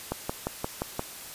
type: click train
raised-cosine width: 1 ms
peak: -14 dBFS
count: 6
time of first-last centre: 0.12-0.994 s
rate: 5.72 Hz
effects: white hiss -42 dBFS RMS until 1.34 s + resampled to 32000 Hz